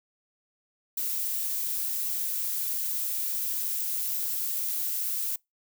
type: noise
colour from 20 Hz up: violet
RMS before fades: -30 dBFS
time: 0.97-5.36 s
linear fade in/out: 5 ms
effects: noise-tail reverb RT60 0.2 s tail -26 dB re dry